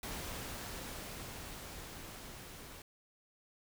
pink noise with level ramp, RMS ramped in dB -42 to -51 dBFS, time 0.03-2.82 s, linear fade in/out 2 ms, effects none

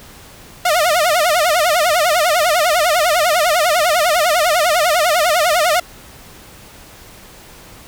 sawtooth tone with vibrato, 659.3 Hz, E5, in tune, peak -8 dBFS, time 0.65-5.8 s, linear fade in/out 5 ms, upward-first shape sine, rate 10 Hz, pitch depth 180 cents each way, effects pink hiss -40 dBFS RMS until 7.87 s

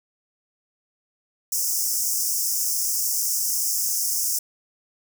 pink high-pass noise, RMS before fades -24 dBFS, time 1.52-4.39 s, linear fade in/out 5 ms, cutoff 5200 Hz, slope 96 dB/octave, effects none

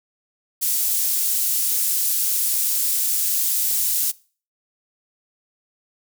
pink high-pass noise, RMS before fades -21 dBFS, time 0.61-4.12 s, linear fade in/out 20 ms, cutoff 9600 Hz, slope 12 dB/octave, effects noise-tail reverb RT60 0.4 s tail -22 dB re dry

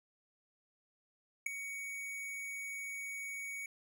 square tone with ADSR envelope, 2241 Hz, C#7, 18 cents sharp, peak -29 dBFS, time 1.46-3.66 s, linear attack 6 ms, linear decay 5 ms, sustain -12 dB, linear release 3 ms, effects none

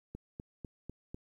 click train, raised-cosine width 3 ms, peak -29 dBFS, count 5, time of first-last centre 0.15-1.145 s, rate 4.02 Hz, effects 11-bit

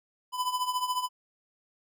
square tone with tremolo, 1002 Hz, B5, 25 cents sharp, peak -25 dBFS, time 0.32-1.09 s, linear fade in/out 50 ms, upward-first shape triangle, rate 14 Hz, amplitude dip 80%, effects none

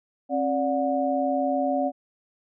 sine tone cluster, 268.9 / 581 / 728 Hz, C4 / D5 / F#5, +47 / -19 / -28 cents, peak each -26 dBFS, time 0.29-1.92 s, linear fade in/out 50 ms, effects none

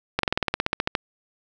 slowing click train, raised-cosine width 0.3 ms, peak -5 dBFS, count 14, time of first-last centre 0.19-0.952 s, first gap 43 ms, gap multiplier 1.05, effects none

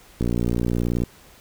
click train, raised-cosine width 3 ms, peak -10 dBFS, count 50, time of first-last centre 0.21-1.036 s, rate 59.3 Hz, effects pink hiss -50 dBFS RMS until 1.4 s

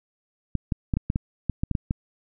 clicks, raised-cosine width 5 ms, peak -11 dBFS, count 11, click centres 0.553 / 0.722 / 0.938 / 0.97 / 1.101 / 1.159 / 1.497 / 1.635 / 1.713 / 1.752 / 1.909 s, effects none

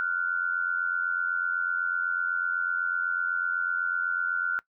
sine tone pair together, 1400 / 1488 Hz, F6 / F#6, +4 / +9 cents, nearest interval minor second, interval 105 cents, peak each -28 dBFS, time 0-4.59 s, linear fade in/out 0 ms, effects noise-tail reverb RT60 0.1 s tail -21 dB re dry

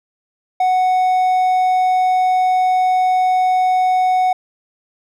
triangle tone, 740 Hz, F#5, in tune, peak -10 dBFS, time 0.6-4.33 s, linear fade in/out 5 ms, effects none

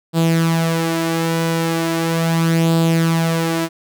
sawtooth tone with flanger, 164.81 Hz, E3, in tune, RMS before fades -17 dBFS, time 0.13-3.69 s, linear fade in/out 50 ms, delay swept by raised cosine 0.24 to 4.04 ms, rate 0.38 Hz, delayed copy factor +0.55, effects none

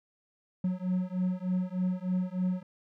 triangle beating tone pair, 181.7 / 185 Hz, F#3 / F#3, -31 / 0 cents, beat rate 3.3 Hz, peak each -29 dBFS, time 0.64-2.63 s, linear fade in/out 5 ms, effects none

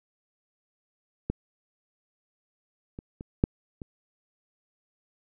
clicks, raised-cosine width 3 ms, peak -14 / -25 / -25 / -7 / -25 dBFS, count 5, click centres 1.3 / 2.989 / 3.209 / 3.439 / 3.818 s, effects none

